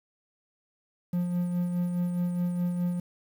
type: tone with tremolo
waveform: triangle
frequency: 176.5 Hz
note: F3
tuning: 19 cents sharp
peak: -22 dBFS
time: 1.13-3 s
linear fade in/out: 5 ms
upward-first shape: sine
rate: 4.8 Hz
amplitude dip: 40%
effects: 9-bit